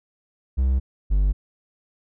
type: tone pair in turn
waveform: triangle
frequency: 65.41 / 49 Hz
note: C2 / G1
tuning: 0 / 0 cents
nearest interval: perfect fourth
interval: 500 cents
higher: first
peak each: -15 / -14 dBFS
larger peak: second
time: 0.57-0.8 / 1.1-1.33 s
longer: neither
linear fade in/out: 20 ms
effects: none